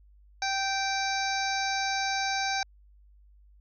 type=harmonic tone; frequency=780 Hz; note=G5; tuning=9 cents flat; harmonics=1 / 2 / 3 / 5 / 6 / 7 / 8; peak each=-30 / -33 / -35 / -37 / -38 / -38 / -39 dBFS; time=0.42-2.63 s; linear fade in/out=2 ms; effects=added 50 Hz sine -54 dBFS peak until 3.6 s